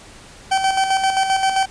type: tone with tremolo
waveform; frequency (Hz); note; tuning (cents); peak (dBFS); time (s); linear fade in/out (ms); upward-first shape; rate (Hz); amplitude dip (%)
40% pulse; 770; G5; -31; -13; 0.51-1.66; 10; square; 7.6; 50
effects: pink hiss -42 dBFS RMS until 1.7 s + resampled to 22050 Hz